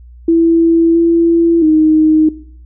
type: tone with pitch steps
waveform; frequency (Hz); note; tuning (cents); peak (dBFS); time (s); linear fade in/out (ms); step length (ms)
sine; 331.7 / 335.5 / 311.9; E4 / E4 / D#4; +11 / +31 / +4; -6; 0.28-2.29; 5; 670
effects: noise-tail reverb RT60 0.6 s tail -19 dB re dry + added 60 Hz sine -34 dBFS peak until 2.65 s